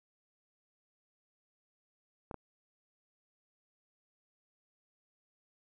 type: clicks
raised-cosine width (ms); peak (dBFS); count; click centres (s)
1; -27; 2; 2.312 / 2.343
effects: none